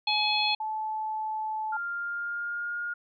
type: harmonic tone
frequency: 847 Hz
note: G#5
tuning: 34 cents sharp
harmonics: 1 / 3 / 4 / 5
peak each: -29 / -29 / -29 / -29 dBFS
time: 0.07-0.55 s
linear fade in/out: 5 ms
type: tone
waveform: sine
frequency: 868 Hz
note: A5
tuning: 24 cents flat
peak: -29 dBFS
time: 0.6-1.77 s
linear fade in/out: 5 ms
type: tone with pitch glide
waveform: sine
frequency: 1396.9 to 1423 Hz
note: F6 to F6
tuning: 0 to +32 cents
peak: -30 dBFS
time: 1.72-2.94 s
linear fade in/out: 10 ms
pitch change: +32 cents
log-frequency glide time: 1.88-2.77 s
effects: none